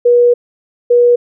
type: tone pair in turn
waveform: sine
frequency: 483.1 / 483.1 Hz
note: B4 / B4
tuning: -38 / -38 cents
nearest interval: unison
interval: 0 cents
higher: neither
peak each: -5 dBFS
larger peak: neither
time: 0.05-0.34 / 0.9-1.16 s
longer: first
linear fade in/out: 10 ms
effects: none